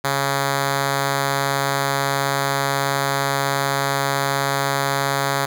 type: tone with notch filter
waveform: 5% pulse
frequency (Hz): 138.59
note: C#3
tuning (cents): 0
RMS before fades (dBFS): -21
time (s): 0.04-5.46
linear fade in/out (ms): 10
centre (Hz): 320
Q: 1.9
effects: none